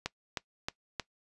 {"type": "click train", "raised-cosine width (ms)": 0.2, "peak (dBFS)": -15, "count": 4, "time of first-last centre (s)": [0.06, 0.998], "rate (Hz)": 3.2, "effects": ["noise-tail reverb RT60 0.1 s tail -21 dB re dry", "resampled to 24000 Hz"]}